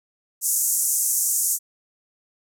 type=band-pass noise; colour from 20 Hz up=pink; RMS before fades=-22 dBFS; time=0.41-1.59 s; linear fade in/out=50 ms; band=6400 to 14000 Hz; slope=48 dB/octave; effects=none